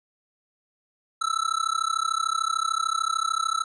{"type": "tone with amplitude modulation", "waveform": "square", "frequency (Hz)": 1318.5, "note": "E6", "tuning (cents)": 0, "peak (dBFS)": -20, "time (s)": [1.21, 3.64], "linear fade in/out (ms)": 10, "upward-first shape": "sine", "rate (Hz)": 33.4, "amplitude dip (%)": 100, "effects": ["resampled to 22050 Hz"]}